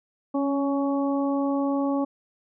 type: harmonic tone with a mistuned harmonic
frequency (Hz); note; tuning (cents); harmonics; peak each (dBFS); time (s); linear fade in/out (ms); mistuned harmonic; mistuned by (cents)
279.8; C#4; +16; 1 / 2 / 3 / 4; -23 / -29 / -33 / -35; 0.34-2.05; 10; 1; -16
effects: none